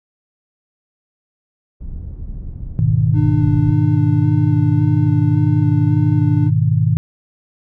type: low-pass noise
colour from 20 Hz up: pink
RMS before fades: -28 dBFS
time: 1.8-3.73 s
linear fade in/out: 10 ms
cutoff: 120 Hz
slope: 12 dB/octave
type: chord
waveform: sine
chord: G# minor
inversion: none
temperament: equal with one note detuned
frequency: 103.41 / 123.47 / 155.56 Hz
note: G#2 / B2 / D#3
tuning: -7 / 0 / 0 cents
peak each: -16 dBFS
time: 2.79-6.97 s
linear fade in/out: 0 ms
type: tone with vibrato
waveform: triangle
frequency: 298.5 Hz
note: D4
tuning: 28 cents sharp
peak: -17 dBFS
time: 3.13-6.51 s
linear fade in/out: 50 ms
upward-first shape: square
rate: 1.8 Hz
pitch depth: 12 cents each way
effects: none